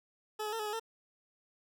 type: tone with pitch steps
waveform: 20% pulse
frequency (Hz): 428.5 / 422.8 / 452.2 / 425 / 419.5 / 451.6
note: A4 / G#4 / A4 / G#4 / G#4 / A4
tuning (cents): -46 / +31 / +47 / +40 / +17 / +45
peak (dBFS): -30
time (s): 0.39-0.798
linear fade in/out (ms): 10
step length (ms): 68
effects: none